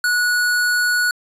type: tone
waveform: square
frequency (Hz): 1465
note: F#6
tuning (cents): -18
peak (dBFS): -16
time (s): 0.04-1.11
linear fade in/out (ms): 2
effects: resampled to 32000 Hz